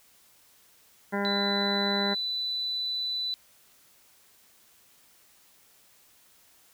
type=harmonic tone; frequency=200.9 Hz; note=G3; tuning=43 cents sharp; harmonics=1 / 2 / 3 / 4 / 5 / 7 / 8 / 9 / 10; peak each=-30 / -33 / -35 / -36 / -37 / -38 / -39 / -40 / -40 dBFS; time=1.12-2.15 s; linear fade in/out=20 ms
type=tone; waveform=sine; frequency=3986 Hz; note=B7; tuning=15 cents sharp; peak=-28 dBFS; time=1.25-3.34 s; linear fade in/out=0 ms
effects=white hiss -60 dBFS RMS until 6.73 s